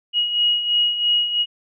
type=beating tone pair; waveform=sine; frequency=2892 / 2895 Hz; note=F#7 / F#7; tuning=-40 / -38 cents; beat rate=3 Hz; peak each=-24 / -17 dBFS; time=0.13-1.46 s; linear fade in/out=50 ms; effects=none